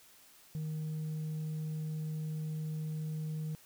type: tone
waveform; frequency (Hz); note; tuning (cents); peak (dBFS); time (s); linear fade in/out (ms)
sine; 155.7; D#3; +2; -32; 0.55-3.55; 0
effects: tanh soft clip ceiling -34 dBFS + white hiss -60 dBFS RMS until 3.65 s